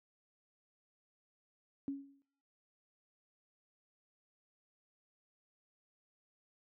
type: tone with exponential decay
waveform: sine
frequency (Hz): 277.2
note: C#4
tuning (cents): 0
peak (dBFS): -33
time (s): 1.88-2.22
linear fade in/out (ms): 0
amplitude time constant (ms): 72
effects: noise-tail reverb RT60 0.6 s tail -21 dB re dry + high-pass 80 Hz 12 dB/octave